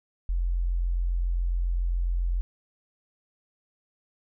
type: tone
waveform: sine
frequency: 43.65 Hz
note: F1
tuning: in tune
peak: -23 dBFS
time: 0.29-2.41 s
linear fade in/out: 0 ms
effects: none